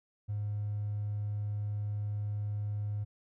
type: tone with hard clipping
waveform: triangle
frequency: 103.83 Hz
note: G#2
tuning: in tune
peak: -32 dBFS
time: 0.28-3.05 s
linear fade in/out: 20 ms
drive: 3 dB
effects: none